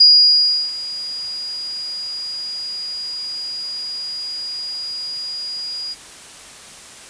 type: tone with ADSR envelope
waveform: sine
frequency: 4876 Hz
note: D#8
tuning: 36 cents flat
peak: -5 dBFS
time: 0-5.95 s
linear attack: 9 ms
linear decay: 700 ms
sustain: -19 dB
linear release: 30 ms
effects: white hiss -39 dBFS RMS until 7.09 s + resampled to 22050 Hz